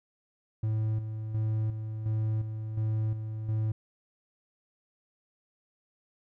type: tone with tremolo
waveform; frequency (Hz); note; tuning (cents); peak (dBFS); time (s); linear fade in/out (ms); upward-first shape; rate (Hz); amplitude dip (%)
triangle; 109.2; A2; -13; -24; 0.63-3.72; 5; square; 1.4; 55
effects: none